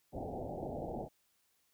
white low-pass noise, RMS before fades -41 dBFS, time 0.12-1.09 s, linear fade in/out 50 ms, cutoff 810 Hz, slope 96 dB/octave, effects white hiss -75 dBFS RMS until 1.73 s

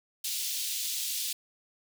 pink high-pass noise, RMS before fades -33 dBFS, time 0.24-1.33 s, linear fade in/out 5 ms, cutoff 3300 Hz, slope 24 dB/octave, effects none

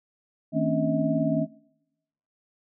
sine tone cluster, 159.7 / 224.6 / 266.9 / 285.5 / 639 Hz, D#3 / A3 / C4 / D4 / D#5, +45 / +36 / +35 / -49 / +46 cents, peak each -28 dBFS, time 0.52-1.47 s, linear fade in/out 50 ms, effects noise-tail reverb RT60 0.9 s tail -23 dB re dry

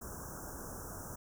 pink band-stop noise, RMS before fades -45 dBFS, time 0.01-1.16 s, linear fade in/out 10 ms, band 1600 to 5600 Hz, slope 96 dB/octave, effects none

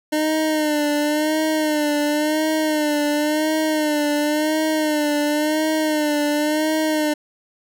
25% pulse tone with vibrato, 303.6 Hz, D#4, 42 cents flat, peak -14 dBFS, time 0.12-7.14 s, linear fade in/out 10 ms, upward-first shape sine, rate 0.94 Hz, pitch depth 56 cents each way, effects none

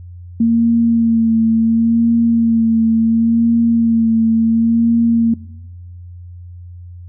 sine tone with vibrato, 228.5 Hz, A#3, 34 cents flat, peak -9 dBFS, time 0.4-5.34 s, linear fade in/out 5 ms, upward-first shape sine, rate 0.71 Hz, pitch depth 27 cents each way, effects noise-tail reverb RT60 1.0 s tail -21 dB re dry + added 88 Hz sine -31 dBFS peak until 7.08 s

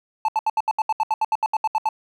triangle tone bursts, 874 Hz, A5, 12 cents flat, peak -15 dBFS, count 16, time 0.25-1.889 s, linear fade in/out 2 ms, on 34 ms, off 73 ms, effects none

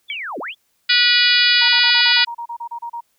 sine linear two-way sweep, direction down then up, 3568 to 219 to 3568 Hz, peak -25 dBFS, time 0.08-0.55 s, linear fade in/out 50 ms, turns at 0.39 s
sine tone with exponential decay, 2280 Hz, C#7, 48 cents sharp, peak -20 dBFS, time 0.1-0.22 s, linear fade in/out 1 ms, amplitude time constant 26 ms
harmonic tone, 487.6 Hz, B4, 22 cents flat, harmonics 3 / 4 / 5 / 6 / 7 / 8 / 9 / 10, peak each -20 / -20 / -20 / -20 / -20 / -20 / -20 / -20 dBFS, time 0.89-2.25 s, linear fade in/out 10 ms
sine tone bursts, 940 Hz, A#5, 14 cents sharp, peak -25 dBFS, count 13, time 1.61-3.008 s, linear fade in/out 10 ms, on 78 ms, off 32 ms
effects white hiss -65 dBFS RMS until 3.18 s

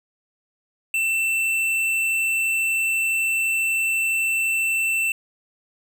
sine tone with hard clipping, 2677 Hz, E7, 26 cents sharp, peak -21 dBFS, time 0.94-5.12 s, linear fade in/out 2 ms, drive 10 dB, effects none

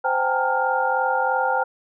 sine tone cluster, 517 / 772 / 815 / 912 / 1406 Hz, C5 / G5 / G#5 / A#5 / F6, -21 / -27 / -33 / -38 / +11 cents, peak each -25 dBFS, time 0.04-1.64 s, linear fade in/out 10 ms, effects none

